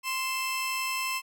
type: tone pair together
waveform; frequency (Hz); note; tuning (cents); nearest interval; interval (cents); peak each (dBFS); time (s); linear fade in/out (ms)
sawtooth; 1046.5 / 2642; C6 / E7; 0 / +3; octave + major third; 1603; -28; 0.03-1.22; 50
effects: none